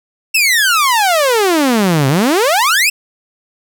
sawtooth exponential two-way sweep, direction down then up, 2724 to 129.1 to 2724 Hz, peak -6 dBFS, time 0.34-2.9 s, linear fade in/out 10 ms, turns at 2.08 s, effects none

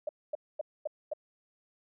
sine tone bursts, 604 Hz, D5, 48 cents sharp, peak -30 dBFS, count 5, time 0.07-1.135 s, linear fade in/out 5 ms, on 21 ms, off 240 ms, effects none

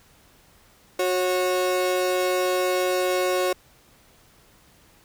35% pulse tone pair together, 365.7 / 548 Hz, F#4 / C#5, -20 / -20 cents, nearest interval perfect fifth, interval 700 cents, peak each -22 dBFS, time 0.99-3.53 s, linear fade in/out 5 ms, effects pink hiss -56 dBFS RMS until 5.04 s

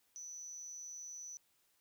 sine tone with amplitude modulation, 5980 Hz, F#8, 17 cents sharp, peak -40 dBFS, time 0.16-1.37 s, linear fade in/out 0 ms, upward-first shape sine, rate 160 Hz, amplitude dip 85%, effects tanh soft clip ceiling -41 dBFS + white hiss -75 dBFS RMS until 1.8 s

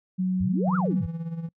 sine tone, 185 Hz, F#3, in tune, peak -22 dBFS, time 0.18-1.02 s, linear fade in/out 20 ms
sine exponential two-way sweep, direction up then down, 73.42 to 1465 to 73.42 Hz, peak -27 dBFS, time 0.4-1.07 s, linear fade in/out 10 ms, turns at 0.76 s
triangle tone with tremolo, 165.7 Hz, E3, 9 cents sharp, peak -25 dBFS, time 0.67-1.49 s, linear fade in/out 5 ms, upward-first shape sine, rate 17 Hz, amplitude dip 65%
effects noise-tail reverb RT60 0.1 s tail -26 dB re dry

